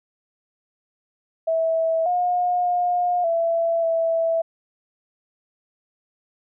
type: tone with pitch steps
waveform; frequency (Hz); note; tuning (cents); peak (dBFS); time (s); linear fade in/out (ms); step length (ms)
sine; 652 / 716 / 712 / 668 / 659; E5 / F5 / F5 / E5 / E5; -19 / +43 / +33 / +23 / -1; -18; 1.47-4.42; 10; 590
effects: none